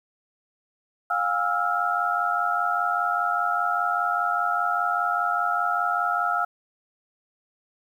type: tone cluster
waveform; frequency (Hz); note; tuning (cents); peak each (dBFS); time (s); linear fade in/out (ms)
sine; 708 / 807 / 1315 / 1400; F5 / G#5 / E6 / F6; +23 / -50 / -5 / +4; -27 / -31 / -25 / -27; 1.1-6.45; 5
effects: 9-bit